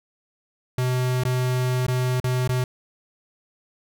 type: tone with dropouts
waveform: square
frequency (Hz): 126.7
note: B2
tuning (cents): +45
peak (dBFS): -21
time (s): 0.78-2.64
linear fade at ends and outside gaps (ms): 2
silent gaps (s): 1.236-1.251 / 1.866-1.881 / 2.201-2.242 / 2.477-2.492
effects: none